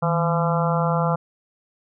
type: harmonic tone with a mistuned harmonic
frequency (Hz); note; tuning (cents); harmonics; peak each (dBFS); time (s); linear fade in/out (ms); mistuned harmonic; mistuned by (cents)
170; F3; -46; 1 / 3 / 4 / 5 / 6 / 7 / 8; -21 / -26 / -27 / -28 / -29 / -29 / -30; 0.02-1.16; 10; 1; -110
effects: none